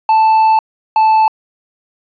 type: tone pair in turn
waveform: triangle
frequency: 880 / 876.2 Hz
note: A5 / A5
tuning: 0 / -7 cents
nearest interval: unison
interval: 7 cents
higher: first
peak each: -5 dBFS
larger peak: neither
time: 0.09-0.59 / 0.96-1.28 s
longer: first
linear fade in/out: 2 ms
effects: resampled to 11025 Hz